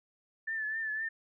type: tone with vibrato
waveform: sine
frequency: 1760 Hz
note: A6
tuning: in tune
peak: -32 dBFS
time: 0.47-1.09 s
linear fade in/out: 10 ms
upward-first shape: triangle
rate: 3.9 Hz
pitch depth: 54 cents each way
effects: none